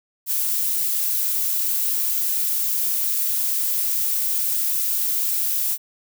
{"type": "noise", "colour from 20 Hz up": "violet", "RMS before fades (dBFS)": -22, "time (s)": [0.26, 5.78], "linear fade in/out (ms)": 50, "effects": []}